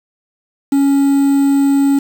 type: tone with quantisation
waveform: triangle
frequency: 278.3 Hz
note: C#4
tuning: 7 cents sharp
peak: -7 dBFS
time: 0.72-1.99 s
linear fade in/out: 5 ms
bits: 5
effects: none